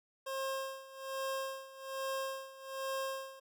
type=tone with tremolo; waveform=25% pulse; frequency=535 Hz; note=C5; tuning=38 cents sharp; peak=-31 dBFS; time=0.26-3.4 s; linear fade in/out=10 ms; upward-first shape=sine; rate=1.2 Hz; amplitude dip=85%; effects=none